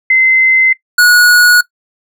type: tone pair in turn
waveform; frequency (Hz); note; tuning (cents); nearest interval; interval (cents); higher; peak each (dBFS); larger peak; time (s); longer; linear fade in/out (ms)
sine / square; 2061 / 1457.3; C7 / F#6; -27 / -27; tritone; 600; first; -5; neither; 0.1-0.73 / 0.98-1.61; neither; 5
effects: noise-tail reverb RT60 0.1 s tail -19 dB re dry